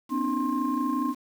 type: tone cluster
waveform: sine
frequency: 247.1 / 271.9 / 304 / 1060 Hz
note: B3 / C#4 / D#4 / C6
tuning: +1 / -33 / -40 / +22 cents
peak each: -29 dBFS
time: 0.09-1.15 s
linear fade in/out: 50 ms
effects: tanh soft clip ceiling -16 dBFS + 8-bit